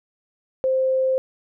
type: tone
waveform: sine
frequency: 523.3 Hz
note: C5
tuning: in tune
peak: -17 dBFS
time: 0.64-1.18 s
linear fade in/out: 0 ms
effects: none